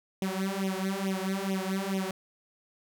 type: tone with flanger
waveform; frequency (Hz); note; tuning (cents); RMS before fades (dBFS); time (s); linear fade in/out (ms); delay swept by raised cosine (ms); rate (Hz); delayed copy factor
sawtooth; 192.1; G3; -35; -31; 0.22-2.11; 2; 0.32 to 4.72; 2.3; +0.95
effects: none